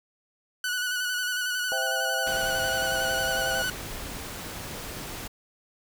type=tone with vibrato; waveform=sawtooth; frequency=1480 Hz; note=F#6; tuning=in tune; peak=-23 dBFS; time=0.64-3.7 s; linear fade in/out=2 ms; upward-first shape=square; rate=11 Hz; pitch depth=25 cents each way
type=chord; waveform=sine; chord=C major; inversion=none; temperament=equal; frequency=523.3 / 659.3 / 784 Hz; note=C5 / E5 / G5; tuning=0 / 0 / 0 cents; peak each=-33 dBFS; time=1.72-3.62 s; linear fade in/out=0 ms
type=noise; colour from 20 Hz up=pink; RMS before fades=-37 dBFS; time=2.26-5.28 s; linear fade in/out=10 ms
effects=none